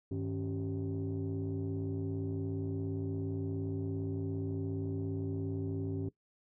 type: tone cluster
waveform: sine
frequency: 99.4 / 156.7 / 274.9 / 387.2 Hz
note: G2 / D#3 / C#4 / G4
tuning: +25 / +13 / -14 / -21 cents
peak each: -36 / -40 / -37 / -40 dBFS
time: 0.11-6.09 s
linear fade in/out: 5 ms
effects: noise-tail reverb RT60 0.1 s tail -18 dB re dry + tanh soft clip ceiling -28 dBFS